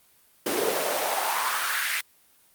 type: noise with high-pass filter sweep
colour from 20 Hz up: pink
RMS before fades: -26 dBFS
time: 0.46-2.01 s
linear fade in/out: 5 ms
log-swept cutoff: 330 to 2000 Hz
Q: 2.9
effects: white hiss -60 dBFS RMS until 2.54 s + Opus 32 kbps